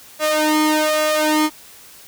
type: tone with flanger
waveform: sawtooth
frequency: 307.1 Hz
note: D#4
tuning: 23 cents flat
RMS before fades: -17 dBFS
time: 0.19-1.5 s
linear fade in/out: 50 ms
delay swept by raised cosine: 1.5 to 2.33 ms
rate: 1.2 Hz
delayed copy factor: +0.9
effects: white hiss -43 dBFS RMS until 2.07 s